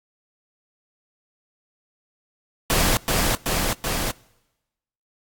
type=noise with echo; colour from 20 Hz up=pink; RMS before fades=-19 dBFS; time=2.7-2.97 s; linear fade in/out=0 ms; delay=380 ms; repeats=3; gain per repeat=-2 dB; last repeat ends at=4.11 s; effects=noise-tail reverb RT60 1.0 s tail -24 dB re dry + AAC 64 kbps